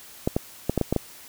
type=clicks; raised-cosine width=2 ms; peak=-8 dBFS; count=7; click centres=0.275 / 0.365 / 0.696 / 0.777 / 0.813 / 0.926 / 0.963 s; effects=white hiss -46 dBFS RMS until 1.28 s